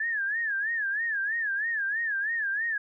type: tone with vibrato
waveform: sine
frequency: 1715 Hz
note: A6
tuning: 45 cents flat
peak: -26 dBFS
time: 0-2.78 s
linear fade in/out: 5 ms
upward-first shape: sine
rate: 3.1 Hz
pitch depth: 150 cents each way
effects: none